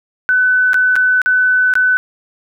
sine tone with dropouts, 1504 Hz, F#6, 28 cents sharp, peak -9 dBFS, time 0.29-1.97 s, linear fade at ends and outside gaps 0 ms, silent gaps 0.733-0.743 / 0.956-0.963 / 1.217-1.26 / 1.738-1.754 s, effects none

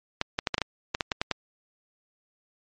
clicks, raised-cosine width 0.2 ms, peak -7 dBFS, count 11, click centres 0.214 / 0.389 / 0.472 / 0.543 / 0.581 / 0.617 / 0.949 / 1.008 / 1.118 / 1.215 / 1.313 s, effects low-pass 5000 Hz 12 dB/octave + MP3 48 kbps

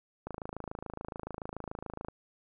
click train, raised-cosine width 1 ms, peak -24 dBFS, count 50, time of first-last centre 0.27-2.085 s, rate 27 Hz, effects none

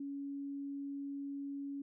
sine tone, 280 Hz, C#4, 18 cents sharp, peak -39 dBFS, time 0-1.82 s, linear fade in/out 5 ms, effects none

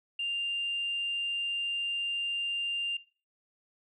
sine tone, 2794 Hz, F7, in tune, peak -29 dBFS, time 0.19-2.97 s, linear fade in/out 5 ms, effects noise-tail reverb RT60 0.4 s tail -20 dB re dry + tanh soft clip ceiling -25 dBFS

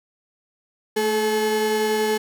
35% pulse tone pair together, 220 / 429.5 Hz, A3 / A4, 0 / -42 cents, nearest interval octave, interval 1158 cents, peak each -26 / -18 dBFS, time 0.96-2.18 s, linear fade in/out 10 ms, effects none

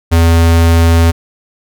square tone, 83.3 Hz, E2, 19 cents sharp, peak -6 dBFS, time 0.11-1.12 s, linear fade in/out 20 ms, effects none

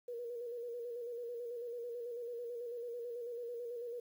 sine tone with vibrato, 476.5 Hz, A#4, 38 cents sharp, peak -40 dBFS, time 0.08-4 s, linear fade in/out 5 ms, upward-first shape square, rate 9.1 Hz, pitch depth 39 cents each way, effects 11-bit

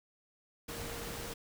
sine tone in noise, 466.2 Hz, A#4, in tune, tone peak -48 dBFS, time 0.68-1.34 s, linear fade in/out 10 ms, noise pink, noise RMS -42 dBFS, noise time 0.68-1.34 s, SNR -9 dB, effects none

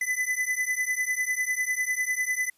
square beating tone pair, 2000 / 2010 Hz, B6 / B6, +21 / +30 cents, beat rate 10 Hz, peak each -29 dBFS, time 0.01-2.5 s, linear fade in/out 5 ms, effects white hiss -66 dBFS RMS until 2.57 s + resampled to 32000 Hz

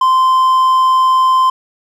triangle tone, 1038 Hz, C6, 14 cents flat, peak -6 dBFS, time 0.01-1.5 s, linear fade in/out 5 ms, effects none

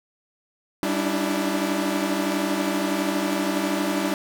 sawtooth tone cluster, 195.6 / 288.2 / 300.6 / 329.8 Hz, G3 / D4 / D4 / E4, -4 / -33 / +40 / +1 cents, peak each -24 dBFS, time 0.83-4.14 s, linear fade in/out 0 ms, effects none

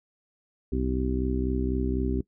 harmonic tone, 64 Hz, C2, 38 cents flat, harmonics 1 / 2 / 3 / 4 / 5 / 6, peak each -28 / -35 / -35 / -30 / -35 / -32 dBFS, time 0.72-2.21 s, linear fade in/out 5 ms, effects noise-tail reverb RT60 0.1 s tail -21 dB re dry

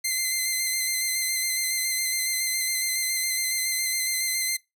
10% pulse tone with vibrato, 2070 Hz, C7, 19 cents flat, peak -15 dBFS, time 0.04-4.57 s, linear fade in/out 10 ms, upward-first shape square, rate 7.2 Hz, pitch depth 20 cents each way, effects noise-tail reverb RT60 0.2 s tail -23 dB re dry

